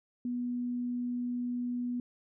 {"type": "tone", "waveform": "sine", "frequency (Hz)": 244.5, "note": "B3", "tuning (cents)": -17, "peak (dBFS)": -31, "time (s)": [0.25, 2], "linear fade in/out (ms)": 2, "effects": []}